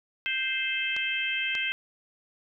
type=harmonic tone; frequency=523.3 Hz; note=C5; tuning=in tune; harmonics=3 / 4 / 5 / 6; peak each=-34 / -32 / -30 / -33 dBFS; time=0.26-1.72 s; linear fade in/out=0 ms
type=clicks; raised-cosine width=0.2 ms; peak=-20 dBFS; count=2; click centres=0.965 / 1.552 s
effects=none